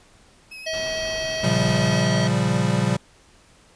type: tone with vibrato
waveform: 35% pulse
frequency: 2556 Hz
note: D#7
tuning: 46 cents sharp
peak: -34 dBFS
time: 0.51-2.05 s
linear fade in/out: 10 ms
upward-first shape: sine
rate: 9 Hz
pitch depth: 19 cents each way
type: harmonic tone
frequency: 640 Hz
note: D#5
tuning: 49 cents sharp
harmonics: 1 / 3 / 5 / 7 / 9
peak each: -27 / -32 / -33 / -33 / -36 dBFS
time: 0.66-2.28 s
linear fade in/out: 10 ms
type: low-pass noise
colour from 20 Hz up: pink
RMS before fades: -37 dBFS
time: 0.73-1.97 s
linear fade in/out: 5 ms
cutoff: 6800 Hz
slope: 48 dB/octave
type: chord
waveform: square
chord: G half-diminished seventh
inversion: first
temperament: equal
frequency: 116.54 / 138.59 / 174.61 / 196 Hz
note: Bb2 / Db3 / F3 / G3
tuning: 0 / 0 / 0 / 0 cents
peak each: -25 dBFS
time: 1.43-2.97 s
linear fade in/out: 10 ms
effects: pink hiss -54 dBFS RMS until 3.75 s + resampled to 22050 Hz